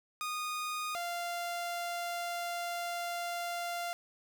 sawtooth tone pair in turn, 1233 / 694.2 Hz, D#6 / F5, -16 / -11 cents, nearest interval minor seventh, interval 995 cents, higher first, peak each -31 / -31 dBFS, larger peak neither, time 0.21-0.95 / 0.95-3.93 s, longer second, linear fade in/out 0 ms, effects none

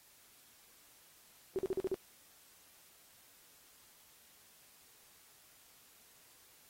sine tone bursts, 380 Hz, F#4, 46 cents sharp, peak -31 dBFS, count 6, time 1.56-1.943 s, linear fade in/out 0 ms, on 28 ms, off 43 ms, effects white hiss -63 dBFS RMS until 6.69 s + AAC 48 kbps

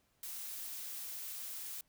blue noise, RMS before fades -44 dBFS, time 0.23-1.81 s, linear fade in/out 2 ms, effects pink hiss -75 dBFS RMS until 1.88 s

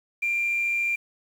sine tone with amplitude modulation, 2380 Hz, D7, 22 cents sharp, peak -20 dBFS, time 0.22-0.96 s, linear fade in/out 10 ms, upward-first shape sine, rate 114 Hz, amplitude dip 30%, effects tanh soft clip ceiling -18 dBFS + 8-bit

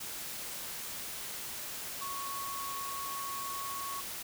sine tone in noise, 1107 Hz, C#6, 3 cents flat, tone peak -38 dBFS, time 2.01-4.01 s, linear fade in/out 10 ms, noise white, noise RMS -41 dBFS, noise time 0-4.23 s, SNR 0 dB, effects none

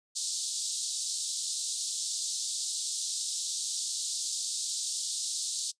white band-pass noise, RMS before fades -34 dBFS, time 0.15-5.72 s, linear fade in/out 20 ms, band 3700 to 9100 Hz, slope 48 dB/octave, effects noise-tail reverb RT60 0.1 s tail -21 dB re dry + resampled to 22050 Hz

